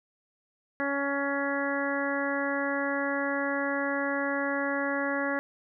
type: harmonic tone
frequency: 280 Hz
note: C#4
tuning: 18 cents sharp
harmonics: 1 / 2 / 3 / 4 / 5 / 6 / 7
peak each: -32 / -32 / -38 / -37 / -37 / -33 / -37 dBFS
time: 0.8-5.39 s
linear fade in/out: 0 ms
effects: none